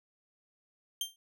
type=tone with exponential decay; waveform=sawtooth; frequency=3163 Hz; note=G7; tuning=15 cents sharp; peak=-26 dBFS; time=1.01-1.16 s; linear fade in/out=2 ms; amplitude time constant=31 ms; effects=none